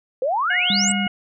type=exponential sweep; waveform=sine; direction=up; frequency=488.1 to 8420 Hz; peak=-18 dBFS; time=0.22-0.92 s; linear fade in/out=2 ms
type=harmonic tone; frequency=721 Hz; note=F#5; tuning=45 cents flat; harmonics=1 / 2 / 3 / 4; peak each=-29 / -29 / -27 / -27 dBFS; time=0.5-1.08 s; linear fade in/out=5 ms
type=tone; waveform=sine; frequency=199.2 Hz; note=G3; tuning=28 cents sharp; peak=-21 dBFS; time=0.7-1.07 s; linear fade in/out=2 ms
effects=none